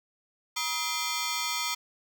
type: ring-modulated tone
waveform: 10% pulse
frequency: 1114 Hz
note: C#6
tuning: 8 cents sharp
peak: -17 dBFS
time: 0.56-1.75 s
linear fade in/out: 10 ms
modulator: 157 Hz
effects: none